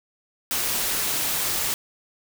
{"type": "noise", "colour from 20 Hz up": "white", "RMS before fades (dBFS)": -25, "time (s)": [0.51, 1.74], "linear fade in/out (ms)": 0, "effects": []}